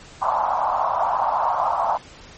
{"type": "band-pass noise", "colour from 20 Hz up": "white", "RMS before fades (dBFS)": -21, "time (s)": [0.21, 1.98], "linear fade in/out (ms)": 20, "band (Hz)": [670, 1100], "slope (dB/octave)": 48, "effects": ["pink hiss -44 dBFS RMS until 2.37 s", "MP3 32 kbps"]}